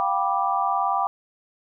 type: chord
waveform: sine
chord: G dominant seventh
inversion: third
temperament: just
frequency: 705.6 / 784 / 980 / 1176 Hz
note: F5 / G5 / B5 / D6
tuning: +18 / 0 / -14 / +2 cents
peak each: -28 / -24 / -27 / -25 dBFS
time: 0-1.07 s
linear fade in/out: 0 ms
effects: none